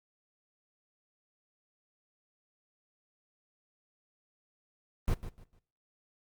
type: noise with echo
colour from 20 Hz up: brown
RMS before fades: -27 dBFS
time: 5.08-5.14 s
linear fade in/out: 0 ms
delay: 150 ms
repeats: 3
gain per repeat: -12 dB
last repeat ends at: 5.59 s
effects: noise-tail reverb RT60 0.5 s tail -20 dB re dry + Opus 24 kbps